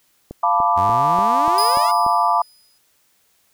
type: click train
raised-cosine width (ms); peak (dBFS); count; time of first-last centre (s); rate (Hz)
2; -18; 7; 0.31-2.064; 3.42
type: chord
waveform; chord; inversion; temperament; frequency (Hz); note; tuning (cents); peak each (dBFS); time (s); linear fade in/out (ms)
sine; B half-diminished seventh; second; equal; 698.5 / 880 / 987.8 / 1174.7; F5 / A5 / B5 / D6; 0 / 0 / 0 / 0; -20 / -20 / -19 / -19; 0.43-2.42; 5
type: exponential sweep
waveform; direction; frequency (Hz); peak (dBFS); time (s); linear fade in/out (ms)
sawtooth; up; 84.7 to 740; -22; 0.76-1.92; 20
type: tone with exponential decay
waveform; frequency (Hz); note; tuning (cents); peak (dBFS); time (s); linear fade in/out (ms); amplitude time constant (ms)
sawtooth; 4981; D#8; +1; -16; 1.58-2.78; 2; 260
effects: white hiss -61 dBFS RMS until 3.53 s